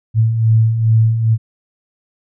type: beating tone pair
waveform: sine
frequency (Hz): 110 / 112.4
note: A2 / A2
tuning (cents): 0 / +37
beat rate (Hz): 2.4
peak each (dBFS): -18 / -10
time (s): 0.14-1.38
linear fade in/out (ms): 50
effects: none